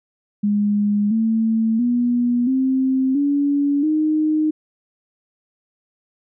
sine tone with pitch steps, 206.1 / 223.5 / 242.3 / 262.7 / 284.8 / 308.8 Hz, G#3 / A3 / B3 / C4 / C#4 / D#4, -13 / +27 / -33 / +7 / +47 / -13 cents, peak -15 dBFS, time 0.43-4.51 s, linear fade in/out 10 ms, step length 680 ms, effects none

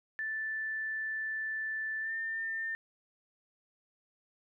sine tone with pitch glide, 1760 to 1801.1 Hz, A6 to A6, 0 to +40 cents, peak -33 dBFS, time 0.19-2.75 s, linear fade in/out 0 ms, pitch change +40 cents, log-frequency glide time 2.01-2.13 s, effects none

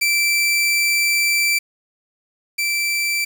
sawtooth tone pair in turn, 2336 / 2336 Hz, D7 / D7, -10 / -10 cents, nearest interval unison, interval 0 cents, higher neither, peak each -12 / -15 dBFS, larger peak first, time 0.01-1.59 / 2.58-3.25 s, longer first, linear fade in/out 10 ms, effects 7-bit

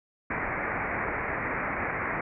white low-pass noise, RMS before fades -31 dBFS, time 0.3-2.21 s, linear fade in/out 5 ms, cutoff 2300 Hz, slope 96 dB/octave, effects none

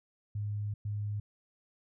sine tone bursts at uneven times, 103.83 Hz, G#2, in tune, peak -32 dBFS, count 2, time 0.35-0.74 / 0.85-1.2 s, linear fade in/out 5 ms, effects none

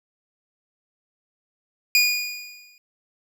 25% pulse tone with exponential decay, 2450 Hz, D#7, 27 cents flat, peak -9 dBFS, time 1.95-2.78 s, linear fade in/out 1 ms, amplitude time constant 180 ms, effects none

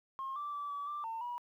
sine tone with pitch steps, 1072 / 1169 / 1158 / 1146 / 1178 / 903 / 967 Hz, C6 / D6 / D6 / D6 / D6 / A5 / B5, +42 / -8 / -25 / -43 / +5 / +45 / -37 cents, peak -36 dBFS, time 0.19-1.38 s, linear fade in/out 0 ms, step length 170 ms, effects tanh soft clip ceiling -33 dBFS + 12-bit

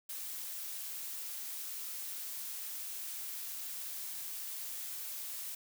blue noise, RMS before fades -42 dBFS, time 0.09-5.55 s, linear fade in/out 5 ms, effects none

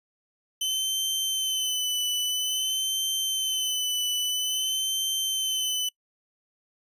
sawtooth tone with vibrato, 3046 Hz, F#7, 50 cents sharp, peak -22 dBFS, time 0.61-5.89 s, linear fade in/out 5 ms, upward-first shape sine, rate 0.5 Hz, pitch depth 36 cents each way, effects noise-tail reverb RT60 0.1 s tail -24 dB re dry + resampled to 32000 Hz

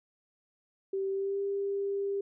sine tone with pitch glide, 388 to 397.8 Hz, G4 to G4, -18 to +25 cents, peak -29 dBFS, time 0.93-2.21 s, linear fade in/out 5 ms, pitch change +43 cents, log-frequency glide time 1.1-1.4 s, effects none

